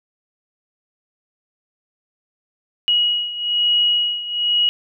sine beating tone pair, 2903 / 2904.1 Hz, F#7 / F#7, -34 / -33 cents, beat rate 1.1 Hz, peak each -17 / -21 dBFS, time 2.88-4.69 s, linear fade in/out 0 ms, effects none

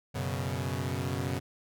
sawtooth chord, F# suspended fourth, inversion none, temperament equal, 92.5 / 123.47 / 138.59 Hz, F#2 / B2 / C#3, 0 / 0 / 0 cents, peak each -31 dBFS, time 0.14-1.4 s, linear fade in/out 20 ms, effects none

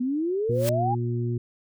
sine exponential sweep, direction up, 241.1 to 838 Hz, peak -23 dBFS, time 0-0.95 s, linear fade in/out 10 ms
harmonic tone, 119.4 Hz, A#2, 42 cents sharp, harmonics 1 / 2 / 3, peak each -25 / -33 / -32 dBFS, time 0.49-1.38 s, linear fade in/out 5 ms
white noise with exponential growth, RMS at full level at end -28 dBFS, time 0.51-0.69 s, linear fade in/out 0 ms, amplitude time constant 37 ms
effects none

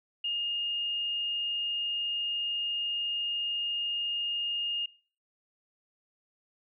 sine tone, 2837 Hz, F7, 27 cents sharp, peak -29 dBFS, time 0.24-4.86 s, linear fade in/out 5 ms, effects noise-tail reverb RT60 0.4 s tail -20 dB re dry

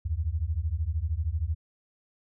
sine beating tone pair, 73.42 / 86.42 Hz, D2 / F2, 0 / -18 cents, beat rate 13 Hz, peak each -29 dBFS, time 0.05-1.55 s, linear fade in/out 10 ms, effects none

